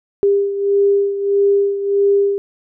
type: beating tone pair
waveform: sine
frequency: 400 / 401.6 Hz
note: G4 / G4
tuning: +35 / +42 cents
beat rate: 1.6 Hz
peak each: -13 / -19 dBFS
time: 0.23-2.38 s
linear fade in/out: 0 ms
effects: none